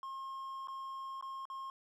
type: tone with dropouts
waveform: triangle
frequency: 1072 Hz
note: C6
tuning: 42 cents sharp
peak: -39 dBFS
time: 0.03-1.7 s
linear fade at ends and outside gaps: 1 ms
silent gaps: 0.673-0.683 / 1.211-1.225 / 1.454-1.5 s
effects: none